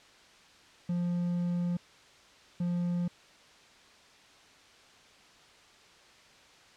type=tone bursts at uneven times; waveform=triangle; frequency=175 Hz; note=F3; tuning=4 cents sharp; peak=-26 dBFS; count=2; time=0.89-1.77 / 2.6-3.08 s; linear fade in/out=5 ms; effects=white hiss -57 dBFS RMS until 6.76 s + low-pass 5000 Hz 12 dB/octave